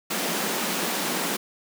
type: high-pass noise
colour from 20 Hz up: pink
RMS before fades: -27 dBFS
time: 0.1-1.37 s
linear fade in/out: 10 ms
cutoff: 170 Hz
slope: 96 dB/octave
effects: none